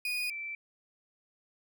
35% pulse / sine tone pair in turn, 2471 / 2332 Hz, D#7 / D7, -13 / -13 cents, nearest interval minor second, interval 100 cents, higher first, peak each -29 / -36 dBFS, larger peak first, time 0.05-0.3 / 0.3-0.55 s, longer neither, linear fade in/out 2 ms, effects none

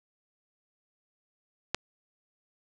click, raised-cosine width 0.2 ms, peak -9 dBFS, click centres 1.746 s, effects resampled to 24000 Hz + 8-bit

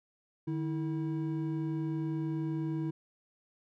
triangle tone pair together, 151.6 / 323 Hz, D#3 / E4, -45 / -35 cents, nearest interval octave + minor second, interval 1310 cents, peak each -32 / -32 dBFS, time 0.47-2.91 s, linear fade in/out 10 ms, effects none

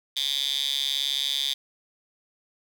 10% pulse tone with high-pass filter, 138.59 Hz, C#3, in tune, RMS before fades -27 dBFS, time 0.16-1.54 s, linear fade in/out 10 ms, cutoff 3600 Hz, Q 7.3, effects none

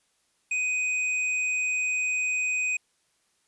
sine tone with tanh clipping, 2500 Hz, D#7, 8 cents sharp, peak -26 dBFS, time 0.51-2.77 s, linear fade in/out 5 ms, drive 11 dB, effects white hiss -70 dBFS RMS until 3.47 s + resampled to 24000 Hz

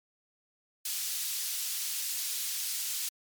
pink high-pass noise, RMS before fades -34 dBFS, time 0.85-3.09 s, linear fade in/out 5 ms, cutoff 4500 Hz, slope 12 dB/octave, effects MP3 96 kbps

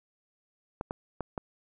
clicks, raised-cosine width 1 ms, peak -19 dBFS, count 4, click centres 0.811 / 0.909 / 1.207 / 1.378 s, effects none

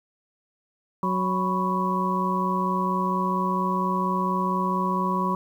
harmonic tone with a mistuned harmonic, 185 Hz, F#3, in tune, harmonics 1 / 2 / 3 / 5 / 6, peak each -26 / -32 / -36 / -26 / -28 dBFS, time 1.03-5.35 s, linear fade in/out 2 ms, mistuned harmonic 5, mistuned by +110 cents, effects 9-bit

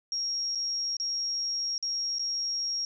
sine tone with dropouts, 5588 Hz, F8, in tune, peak -28 dBFS, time 0.12-2.85 s, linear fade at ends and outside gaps 1 ms, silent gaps 0.55-0.555 / 0.968-0.999 / 1.78-1.826 / 2.185-2.194 s, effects none

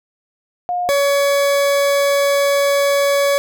sine / 40% pulse tone pair in turn, 713 / 563.6 Hz, F5 / C#5, +36 / +29 cents, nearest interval major third, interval 407 cents, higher first, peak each -17 / -12 dBFS, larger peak second, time 0.69-0.89 / 0.89-3.38 s, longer second, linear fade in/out 0 ms, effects none

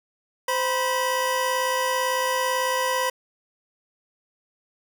25% pulse tone pair together, 517 / 976 Hz, C5 / B5, -21 / -21 cents, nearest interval major seventh, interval 1100 cents, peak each -21 dBFS, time 0.48-3.1 s, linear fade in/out 5 ms, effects 9-bit

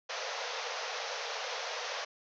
pink band-pass noise, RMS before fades -38 dBFS, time 0.09-2.05 s, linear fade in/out 10 ms, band 450 to 6300 Hz, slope 96 dB/octave, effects none

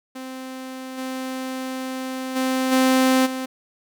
sawtooth tone with level steps, 260.2 Hz, C4, 9 cents flat, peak -28 / -23 / -16 / -11 / -22 dBFS, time 0.15-3.46 s, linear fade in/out 10 ms, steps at 0.97 / 2.35 / 2.71 / 3.25 s, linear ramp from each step 20 ms, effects none

